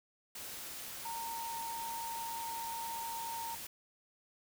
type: tone in noise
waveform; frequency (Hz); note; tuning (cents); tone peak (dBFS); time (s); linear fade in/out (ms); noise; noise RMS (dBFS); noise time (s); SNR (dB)
sine; 920; A#5; -23; -39; 1.05-3.55; 5; white; -45; 0.35-3.67; +3
effects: none